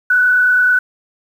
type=tone with frequency modulation; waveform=sine; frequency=1486 Hz; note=F#6; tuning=7 cents sharp; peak=-9 dBFS; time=0.1-0.79 s; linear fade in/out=5 ms; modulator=29.5 Hz; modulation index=0.76; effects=7-bit